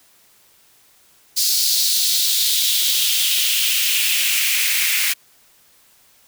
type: noise with high-pass filter sweep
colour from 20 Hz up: white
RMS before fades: -18 dBFS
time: 1.36-5.14 s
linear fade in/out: 20 ms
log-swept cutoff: 4700 to 2100 Hz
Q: 3.1
effects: white hiss -54 dBFS RMS until 6.27 s